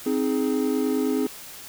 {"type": "chord", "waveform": "triangle", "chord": "Ab major", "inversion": "first", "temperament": "equal with one note detuned", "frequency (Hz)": [261.6, 311.1, 418.4], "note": ["C4", "Eb4", "Ab4"], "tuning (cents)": [0, 0, 13], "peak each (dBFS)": [-22, -25, -24], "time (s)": [0.06, 1.27], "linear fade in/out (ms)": 5, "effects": ["white hiss -41 dBFS RMS until 1.68 s"]}